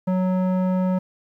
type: tone with low-pass filter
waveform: square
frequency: 185 Hz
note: F#3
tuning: in tune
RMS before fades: -21 dBFS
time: 0.07-0.99 s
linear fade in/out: 10 ms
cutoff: 870 Hz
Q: 0.99
effects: 10-bit